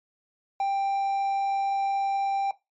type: tone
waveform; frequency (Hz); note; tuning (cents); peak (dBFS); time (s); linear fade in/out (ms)
triangle; 788; G5; +9; -21; 0.6-2.51; 2
effects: noise-tail reverb RT60 0.2 s tail -17 dB re dry + MP3 32 kbps